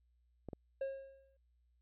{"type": "clicks", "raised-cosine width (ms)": 2, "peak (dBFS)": -31, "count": 2, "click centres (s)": [0.487, 0.532]}
{"type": "tone with exponential decay", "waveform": "triangle", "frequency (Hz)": 541, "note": "C#5", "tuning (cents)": -42, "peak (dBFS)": -32, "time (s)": [0.81, 1.37], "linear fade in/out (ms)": 5, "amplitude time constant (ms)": 120}
{"effects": ["added 60 Hz sine -70 dBFS peak until 1.81 s", "resampled to 8000 Hz"]}